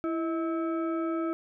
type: tone with frequency modulation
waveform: sine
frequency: 331.2 Hz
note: E4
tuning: 8 cents sharp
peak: -27 dBFS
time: 0.04-1.33 s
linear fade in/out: 0 ms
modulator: 968 Hz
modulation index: 0.72
effects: none